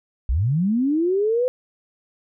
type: linear sweep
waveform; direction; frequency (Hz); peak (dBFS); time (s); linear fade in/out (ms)
sine; up; 51.4 to 513; -17; 0.29-1.48; 0
effects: none